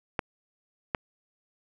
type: clicks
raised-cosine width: 0.5 ms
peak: -11 dBFS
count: 2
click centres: 0.192 / 0.948 s
effects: none